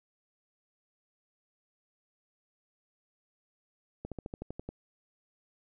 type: slowing click train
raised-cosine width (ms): 2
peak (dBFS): -25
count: 9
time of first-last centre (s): 4.05-4.69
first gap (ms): 67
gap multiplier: 1.05
effects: none